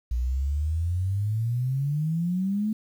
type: exponential sweep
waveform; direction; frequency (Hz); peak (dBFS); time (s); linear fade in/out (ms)
sine; up; 58.27 to 220; -23; 0.11-2.73; 5
effects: 9-bit